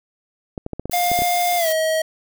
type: clicks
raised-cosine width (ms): 2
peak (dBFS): -14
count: 9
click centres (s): 0.578 / 0.664 / 0.733 / 0.796 / 0.856 / 0.897 / 1.116 / 1.19 / 1.22
type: noise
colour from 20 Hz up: blue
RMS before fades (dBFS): -27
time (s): 0.91-1.73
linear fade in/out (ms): 10
type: tone with pitch glide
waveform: square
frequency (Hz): 706 to 636.3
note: F5 to D#5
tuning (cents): +19 to +39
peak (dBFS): -18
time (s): 0.93-2.02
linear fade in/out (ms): 5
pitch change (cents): -180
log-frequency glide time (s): 1.57-1.69
effects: none